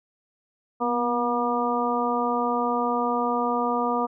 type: harmonic tone with a mistuned harmonic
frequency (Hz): 240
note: B3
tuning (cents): -49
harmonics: 1 / 2 / 3 / 4 / 5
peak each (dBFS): -28 / -28 / -28 / -28 / -28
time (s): 0.8-4.07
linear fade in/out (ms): 20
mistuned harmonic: 1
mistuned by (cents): +35
effects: none